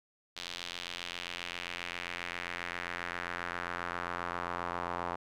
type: tone with band-pass filter sweep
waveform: sawtooth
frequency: 87.5 Hz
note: F2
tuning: 4 cents sharp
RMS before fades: -39 dBFS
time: 0.36-5.16 s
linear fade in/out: 10 ms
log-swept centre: 3800 to 980 Hz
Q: 1.9
effects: none